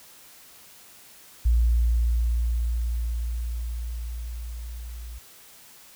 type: tone with level ramp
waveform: sine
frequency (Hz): 58.27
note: A#1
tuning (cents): 0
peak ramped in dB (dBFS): -16 to -35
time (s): 1.45-5.19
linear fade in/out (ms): 10
effects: white hiss -50 dBFS RMS until 5.95 s